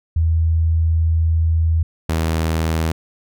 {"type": "tone pair in turn", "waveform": ["sine", "sawtooth"], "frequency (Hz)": [81.4, 80.65], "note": ["E2", "E2"], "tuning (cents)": [-21, -37], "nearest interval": "unison", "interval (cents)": 16, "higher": "first", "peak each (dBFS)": -13, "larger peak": "neither", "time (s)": [[0.16, 1.83], [2.09, 2.92]], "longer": "first", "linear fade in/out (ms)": 5, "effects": []}